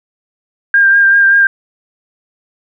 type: tone with vibrato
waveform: sine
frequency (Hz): 1599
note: G6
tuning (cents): +34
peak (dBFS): -5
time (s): 0.74-1.47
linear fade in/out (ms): 2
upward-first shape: sine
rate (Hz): 5.2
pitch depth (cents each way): 22
effects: none